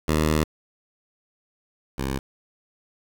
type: tone pair in turn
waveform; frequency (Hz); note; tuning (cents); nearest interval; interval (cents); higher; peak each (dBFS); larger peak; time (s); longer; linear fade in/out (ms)
10% pulse; 77.4 / 67.1; D#2 / C2; -9 / +44; major second; 247; first; -11 / -17; first; 0.08-0.44 / 1.98-2.19; first; 5
effects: 7-bit